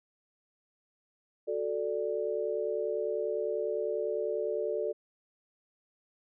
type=chord; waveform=sine; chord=D major; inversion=first; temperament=equal; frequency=370 / 440 / 587.3 Hz; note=F#4 / A4 / D5; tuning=0 / 0 / 0 cents; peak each=-36 / -32 / -34 dBFS; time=1.47-4.93 s; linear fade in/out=20 ms; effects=none